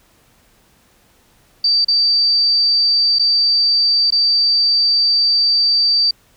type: tone with dropouts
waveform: sine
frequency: 4644 Hz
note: D8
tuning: 20 cents flat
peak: -11 dBFS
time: 1.64-6.11 s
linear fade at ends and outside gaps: 5 ms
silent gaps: 1.847-1.882 / 3.187-3.194 / 4.105-4.122 s
effects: pink hiss -54 dBFS RMS until 6.36 s